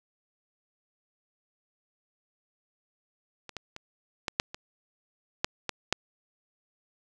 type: clicks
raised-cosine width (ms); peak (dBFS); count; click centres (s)
0.2; -24 / -19 / -23 / -12 / -6 / -21 / -7 / -12 / -6; 9; 3.493 / 3.567 / 3.764 / 4.282 / 4.399 / 4.545 / 5.445 / 5.693 / 5.926
effects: none